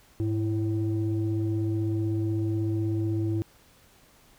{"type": "tone pair together", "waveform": "sine", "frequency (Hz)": [104.73, 330.3], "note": ["G#2", "E4"], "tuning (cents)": [15, 4], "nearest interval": "octave + minor sixth", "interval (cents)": 1989, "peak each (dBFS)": [-25, -27], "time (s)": [0.2, 3.42], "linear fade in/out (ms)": 0, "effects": ["tanh soft clip ceiling -19 dBFS", "pink hiss -58 dBFS RMS until 4.38 s"]}